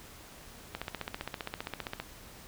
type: click train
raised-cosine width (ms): 0.3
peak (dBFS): -19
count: 20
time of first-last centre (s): 0.75-2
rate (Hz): 15.2
effects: pink hiss -51 dBFS RMS until 2.47 s